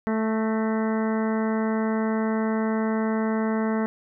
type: harmonic tone with a mistuned harmonic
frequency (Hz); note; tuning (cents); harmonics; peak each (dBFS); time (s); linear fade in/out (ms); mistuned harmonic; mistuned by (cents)
220; A3; 0; 1 / 2 / 3 / 4 / 5 / 6 / 7 / 8 / 9; -23 / -29 / -33 / -35 / -37 / -39 / -40 / -41 / -42; 0.07-3.86; 0; 8; +50
effects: none